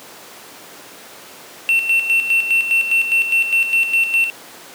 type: tone with tremolo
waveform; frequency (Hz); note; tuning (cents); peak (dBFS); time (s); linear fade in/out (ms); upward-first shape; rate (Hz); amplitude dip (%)
triangle; 2700; E7; +41; -10; 1.69-4.3; 0; square; 4.9; 60
effects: pink hiss -38 dBFS RMS until 4.74 s + high-pass 300 Hz 12 dB/octave